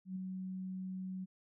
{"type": "tone with ADSR envelope", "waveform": "sine", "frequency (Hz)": 187, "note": "F#3", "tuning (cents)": 19, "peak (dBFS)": -36, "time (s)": [0.05, 1.26], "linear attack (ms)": 110, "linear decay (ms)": 5, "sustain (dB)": -3, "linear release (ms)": 26, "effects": []}